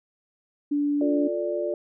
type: tone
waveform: sine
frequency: 290 Hz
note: D4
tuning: 22 cents flat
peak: -21 dBFS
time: 0.71-1.28 s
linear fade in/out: 10 ms
type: chord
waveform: sine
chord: D minor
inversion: first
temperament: just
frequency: 352.4 / 440.5 / 587.3 Hz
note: F4 / A4 / D5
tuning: +16 / +2 / 0 cents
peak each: -29 / -32 / -27 dBFS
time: 1.01-1.74 s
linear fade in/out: 2 ms
effects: none